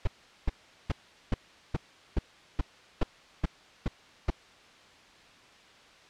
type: noise bursts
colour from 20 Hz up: brown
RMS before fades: -24 dBFS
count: 11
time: 0.05-4.303 s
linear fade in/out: 5 ms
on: 23 ms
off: 400 ms
effects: white hiss -55 dBFS RMS until 6.09 s + low-pass 4000 Hz 12 dB/octave